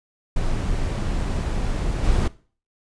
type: noise with level steps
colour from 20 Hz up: brown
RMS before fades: -23 / -19 dBFS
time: 0.36-2.28 s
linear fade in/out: 5 ms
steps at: 2.03 s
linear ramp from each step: 20 ms
effects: noise-tail reverb RT60 0.4 s tail -19 dB re dry + resampled to 22050 Hz

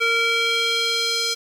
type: tone with band-pass filter sweep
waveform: square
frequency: 461.6 Hz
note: A#4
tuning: 17 cents flat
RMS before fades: -21 dBFS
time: 0-1.35 s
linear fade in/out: 20 ms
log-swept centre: 2200 to 4900 Hz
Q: 2
effects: 8-bit

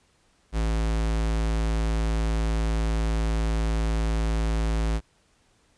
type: tone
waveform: square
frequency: 55 Hz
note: A1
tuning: in tune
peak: -23 dBFS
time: 0.52-5.01 s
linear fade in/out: 50 ms
effects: pink hiss -64 dBFS RMS until 5.77 s + resampled to 22050 Hz

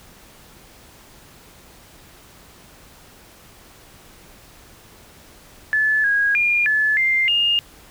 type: tone with pitch steps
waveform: sine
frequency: 1731 / 1644 / 2414 / 1726 / 2097 / 2831 Hz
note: A6 / G#6 / D7 / A6 / C7 / F7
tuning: -29 / -18 / +47 / -34 / +3 / +23 cents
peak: -15 dBFS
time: 5.73-7.59 s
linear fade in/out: 0 ms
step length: 310 ms
effects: pink hiss -47 dBFS RMS until 7.9 s

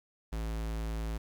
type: tone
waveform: square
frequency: 55 Hz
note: A1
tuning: in tune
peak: -34 dBFS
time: 0.32-1.18 s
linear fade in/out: 10 ms
effects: 10-bit

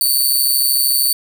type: tone with amplitude modulation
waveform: 5% pulse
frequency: 4520 Hz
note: C#8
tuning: 33 cents sharp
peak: -3 dBFS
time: 0.01-1.13 s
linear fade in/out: 2 ms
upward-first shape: sine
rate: 133 Hz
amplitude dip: 65%
effects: 7-bit

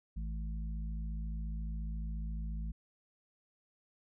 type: harmonic tone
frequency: 54.3 Hz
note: A1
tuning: 22 cents flat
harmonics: 1 / 3 / 4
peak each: -36 / -45 / -50 dBFS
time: 0.16-2.72 s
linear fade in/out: 10 ms
effects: none

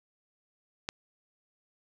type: click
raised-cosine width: 0.2 ms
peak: -15 dBFS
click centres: 0.889 s
effects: none

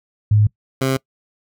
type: tone pair in turn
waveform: sine / 15% pulse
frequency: 105.5 / 132.92 Hz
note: G#2 / C3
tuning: +28 / +28 cents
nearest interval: major third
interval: 400 cents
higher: second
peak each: -10 dBFS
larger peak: neither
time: 0.31-0.47 / 0.81-0.97 s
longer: neither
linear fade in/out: 5 ms
effects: noise-tail reverb RT60 0.1 s tail -23 dB re dry

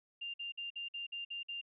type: tone bursts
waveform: sine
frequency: 2794 Hz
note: F7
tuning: in tune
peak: -39 dBFS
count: 8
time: 0.21-1.614 s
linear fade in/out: 10 ms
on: 130 ms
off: 52 ms
effects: none

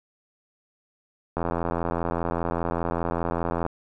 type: click train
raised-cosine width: 1 ms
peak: -12 dBFS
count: 196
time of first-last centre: 1.37-3.664 s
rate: 85 Hz
effects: none

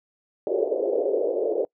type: band-pass noise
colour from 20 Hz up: pink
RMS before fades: -24 dBFS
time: 0.47-1.65 s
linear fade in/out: 2 ms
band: 380 to 570 Hz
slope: 48 dB/octave
effects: noise-tail reverb RT60 0.1 s tail -25 dB re dry

